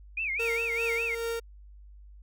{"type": "tone with vibrato", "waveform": "sine", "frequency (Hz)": 2376, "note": "D7", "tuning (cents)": 20, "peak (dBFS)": -28, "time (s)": [0.17, 1.15], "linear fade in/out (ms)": 5, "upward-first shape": "sine", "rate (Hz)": 4.9, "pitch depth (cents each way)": 210}
{"type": "tone with tremolo", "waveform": "45% pulse", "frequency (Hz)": 461.7, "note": "A#4", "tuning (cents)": -17, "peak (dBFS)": -29, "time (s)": [0.39, 1.4], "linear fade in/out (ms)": 10, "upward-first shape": "sine", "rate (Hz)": 2.5, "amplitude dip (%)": 50}
{"effects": ["added 50 Hz sine -47 dBFS peak until 2.22 s"]}